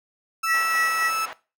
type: tone with pitch glide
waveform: 35% pulse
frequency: 1318.5 to 1310.1 Hz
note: E6 to E6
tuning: 0 to -11 cents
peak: -21 dBFS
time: 0.43-1.26 s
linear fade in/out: 10 ms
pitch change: -11 cents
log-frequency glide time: 0.7-0.75 s
type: tone with tremolo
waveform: triangle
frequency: 1933 Hz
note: B6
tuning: 38 cents flat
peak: -19 dBFS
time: 0.46-1.11 s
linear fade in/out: 50 ms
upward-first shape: sine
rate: 3.6 Hz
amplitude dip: 65%
type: band-pass noise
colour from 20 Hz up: pink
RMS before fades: -38 dBFS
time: 0.54-1.33 s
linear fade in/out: 0 ms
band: 730 to 2200 Hz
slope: 12 dB/octave
effects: noise-tail reverb RT60 0.3 s tail -18 dB re dry